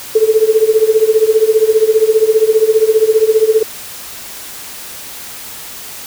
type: tone with tremolo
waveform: sine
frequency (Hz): 438.7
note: A4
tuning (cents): -5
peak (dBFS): -3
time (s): 0.15-3.63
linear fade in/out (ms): 5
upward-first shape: triangle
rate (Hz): 15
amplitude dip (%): 95
effects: white hiss -29 dBFS RMS until 6.06 s